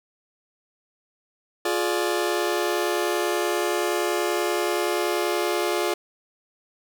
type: chord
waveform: sawtooth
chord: D diminished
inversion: first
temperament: just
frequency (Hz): 352.4 / 422.9 / 587.3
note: F4 / Ab4 / D5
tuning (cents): +16 / +31 / 0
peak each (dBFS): -21 / -23 / -25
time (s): 1.65-5.94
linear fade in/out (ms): 5
effects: none